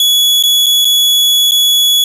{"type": "tone with dropouts", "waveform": "40% pulse", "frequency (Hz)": 3388, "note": "G#7", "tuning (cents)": 34, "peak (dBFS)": -6, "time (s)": [0, 2.04], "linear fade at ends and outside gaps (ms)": 2, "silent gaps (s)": [[0.427, 0.436], [0.661, 0.665], [0.847, 0.852], [1.511, 1.518]], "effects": ["8-bit"]}